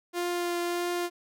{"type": "tone with vibrato", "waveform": "sawtooth", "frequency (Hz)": 349.2, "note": "F4", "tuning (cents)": 0, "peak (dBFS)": -24, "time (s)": [0.13, 1.1], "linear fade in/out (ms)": 50, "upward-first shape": "triangle", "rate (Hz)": 1.6, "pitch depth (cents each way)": 12, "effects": []}